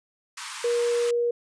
pink high-pass noise, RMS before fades -36 dBFS, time 0.37-1.11 s, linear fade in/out 5 ms, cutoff 900 Hz, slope 96 dB/octave
sine tone, 476.2 Hz, A#4, 37 cents sharp, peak -21 dBFS, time 0.64-1.31 s, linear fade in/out 5 ms
effects resampled to 22050 Hz

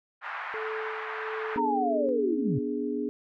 white band-pass noise, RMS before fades -36 dBFS, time 0.21-1.6 s, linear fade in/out 50 ms, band 850 to 1800 Hz, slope 24 dB/octave
sine tone with tremolo, 437.4 Hz, A4, 10 cents flat, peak -32 dBFS, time 0.54-2.09 s, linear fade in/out 0 ms, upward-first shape sine, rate 1.4 Hz, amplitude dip 60%
sine chord, G# diminished, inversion first, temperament equal, 246.9 / 293.7 / 415.3 Hz, B3 / D4 / G#4, 0 / 0 / 0 cents, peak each -32 dBFS, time 1.56-3.09 s, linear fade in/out 0 ms
sine linear sweep, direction down, 952 to 110 Hz, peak -25 dBFS, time 1.57-2.59 s, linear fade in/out 10 ms
effects none

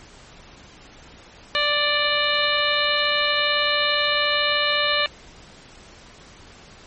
harmonic tone with a mistuned harmonic, 587.3 Hz, D5, in tune, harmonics 1 / 2 / 3 / 4 / 5 / 6 / 7, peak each -26 / -26 / -25 / -26 / -25 / -27 / -27 dBFS, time 1.55-5.06 s, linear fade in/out 0 ms, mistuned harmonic 6, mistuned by +61 cents, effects pink hiss -46 dBFS RMS until 6.86 s + MP3 32 kbps

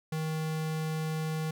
square tone, 157.6 Hz, D#3, 23 cents sharp, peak -31 dBFS, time 0.12-1.51 s, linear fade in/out 5 ms, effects none

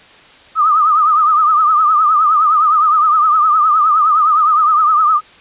sine tone with vibrato, 1240 Hz, D#6, 6 cents flat, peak -8 dBFS, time 0.55-5.21 s, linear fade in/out 50 ms, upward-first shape triangle, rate 9.7 Hz, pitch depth 110 cents each way, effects white hiss -42 dBFS RMS until 5.4 s + resampled to 8000 Hz

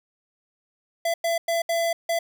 square tone bursts at uneven times, 672 Hz, E5, 33 cents sharp, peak -22 dBFS, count 5, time 1.05-1.14 / 1.24-1.38 / 1.48-1.62 / 1.69-1.93 / 2.09-2.19 s, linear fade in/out 5 ms, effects none

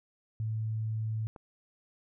sine tone, 110 Hz, A2, in tune, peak -30 dBFS, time 0.4-1.27 s, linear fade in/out 0 ms
click, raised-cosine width 1 ms, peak -33 dBFS, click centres 1.362 s
effects none

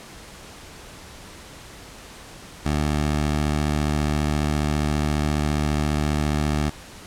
15% pulse tone, 74.7 Hz, D2, 30 cents sharp, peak -14 dBFS, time 2.65-6.7 s, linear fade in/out 10 ms, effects pink hiss -42 dBFS RMS until 7.06 s + low-pass 10000 Hz 12 dB/octave

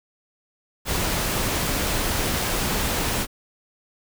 pink noise, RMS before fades -24 dBFS, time 0.85-3.27 s, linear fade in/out 50 ms, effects none

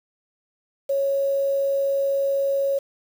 sine tone with quantisation, 552 Hz, C#5, 7 cents flat, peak -19 dBFS, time 0.89-2.79 s, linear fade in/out 10 ms, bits 7, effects none

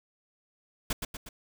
pink noise with echo, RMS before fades -29 dBFS, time 0.9-0.93 s, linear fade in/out 5 ms, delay 120 ms, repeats 3, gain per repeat -5 dB, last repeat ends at 1.29 s, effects none

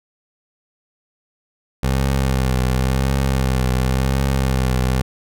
20% pulse tone with vibrato, 65.41 Hz, C2, in tune, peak -11 dBFS, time 1.83-5.02 s, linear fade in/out 5 ms, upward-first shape triangle, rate 0.93 Hz, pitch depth 60 cents each way, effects none

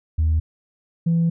sine tone pair in turn, 79.2 / 167.09 Hz, D#2 / E3, +31 / +24 cents, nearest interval octave + minor second, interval 1293 cents, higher second, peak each -14 dBFS, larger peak neither, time 0.18-0.4 / 1.06-1.3 s, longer second, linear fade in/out 10 ms, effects tanh soft clip ceiling -13 dBFS

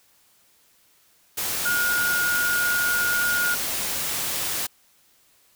sine tone in noise, 1434 Hz, F6, 45 cents sharp, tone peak -21 dBFS, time 1.65-3.55 s, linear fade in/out 10 ms, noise white, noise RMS -27 dBFS, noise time 1.37-4.67 s, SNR +3 dB, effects white hiss -60 dBFS RMS until 5.55 s

